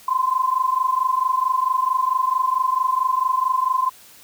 sine tone pair together, 1022 / 1046.5 Hz, C6 / C6, -41 / 0 cents, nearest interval unison, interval 41 cents, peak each -20 dBFS, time 0.08-3.9 s, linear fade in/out 5 ms, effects white hiss -47 dBFS RMS until 4.23 s

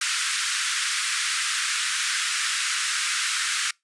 pink band-pass noise, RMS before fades -26 dBFS, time 0.01-3.71 s, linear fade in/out 5 ms, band 1300 to 10000 Hz, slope 48 dB/octave, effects noise-tail reverb RT60 0.2 s tail -26 dB re dry + resampled to 24000 Hz

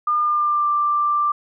sine tone with pitch glide, 1208 to 1180.4 Hz, D6 to D6, +48 to +8 cents, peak -16 dBFS, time 0.07-1.32 s, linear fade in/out 5 ms, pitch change -40 cents, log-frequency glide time 0.21-0.69 s, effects none

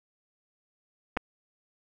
clicks, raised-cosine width 0.5 ms, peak -17 / -13 dBFS, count 2, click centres 1.168 / 1.172 s, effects none

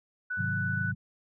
sine tone, 1488 Hz, F#6, 9 cents sharp, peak -30 dBFS, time 0.3-0.92 s, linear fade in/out 10 ms
sine chord, Ab dominant seventh, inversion none, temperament equal, 103.83 / 130.81 / 155.56 / 185 Hz, Ab2 / C3 / Eb3 / Gb3, 0 / 0 / 0 / 0 cents, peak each -33 / -36 / -38 / -36 dBFS, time 0.37-0.95 s, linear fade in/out 20 ms
effects none

